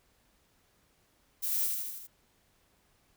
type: noise with echo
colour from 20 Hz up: violet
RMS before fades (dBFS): -32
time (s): 1.42-1.68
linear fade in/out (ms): 20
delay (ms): 79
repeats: 5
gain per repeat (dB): -3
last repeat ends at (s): 2.075
effects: pink hiss -69 dBFS RMS until 3.16 s